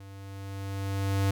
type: tone with level ramp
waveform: square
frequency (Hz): 98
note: G2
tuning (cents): 0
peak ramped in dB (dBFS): -45 to -23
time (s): 0-1.31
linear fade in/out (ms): 5
effects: none